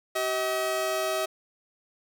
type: tone pair together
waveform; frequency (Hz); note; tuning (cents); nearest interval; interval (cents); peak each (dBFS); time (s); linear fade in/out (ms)
sawtooth; 382.4 / 637.2; G4 / D#5; -43 / +41; major sixth; 884; -28 / -23; 0.15-1.26; 10
effects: none